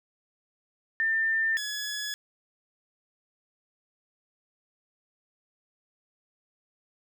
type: tone pair in turn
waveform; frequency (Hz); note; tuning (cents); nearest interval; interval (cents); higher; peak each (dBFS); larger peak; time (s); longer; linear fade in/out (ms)
sine / 15% pulse; 1795 / 1694.3; A6 / G#6; +34 / +34; minor second; 100; first; -23 / -25; first; 1-1.57 / 1.57-2.14; neither; 0
effects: none